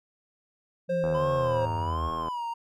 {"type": "linear sweep", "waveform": "sine", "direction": "down", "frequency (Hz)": [178.9, 68.3], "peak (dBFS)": -30, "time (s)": [0.88, 2.12], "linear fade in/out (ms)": 50}
{"type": "tone", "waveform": "triangle", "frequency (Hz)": 530, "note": "C5", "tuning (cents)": 22, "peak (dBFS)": -23, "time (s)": [0.89, 1.66], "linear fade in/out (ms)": 10}
{"type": "click train", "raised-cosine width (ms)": 1, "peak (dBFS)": -21, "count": 102, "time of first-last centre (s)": [1.04, 2.284], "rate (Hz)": 81.2}
{"type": "tone with vibrato", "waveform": "triangle", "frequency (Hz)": 1003, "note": "B5", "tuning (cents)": 26, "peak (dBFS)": -28, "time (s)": [1.14, 2.54], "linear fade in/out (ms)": 10, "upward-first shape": "sine", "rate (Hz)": 1.3, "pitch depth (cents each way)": 130}
{"effects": []}